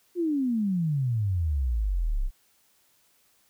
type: exponential sweep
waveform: sine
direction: down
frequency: 362.9 to 30.04 Hz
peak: -23 dBFS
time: 0.15-2.31 s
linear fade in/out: 50 ms
effects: white hiss -65 dBFS RMS until 3.49 s